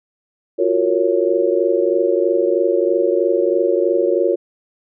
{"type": "chord", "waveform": "sine", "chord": "Gb major seventh", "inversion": "third", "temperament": "just", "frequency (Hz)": [346.9, 370, 462.5, 555], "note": ["F4", "Gb4", "Bb4", "Db5"], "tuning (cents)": [-12, 0, -14, 2], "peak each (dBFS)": -19, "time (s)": [0.58, 4.36], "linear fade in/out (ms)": 20, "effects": []}